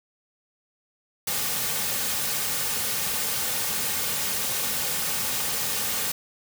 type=noise with comb filter; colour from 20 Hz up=white; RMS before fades=-27 dBFS; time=1.27-6.12 s; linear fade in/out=5 ms; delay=3 ms; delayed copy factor=-0.5; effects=none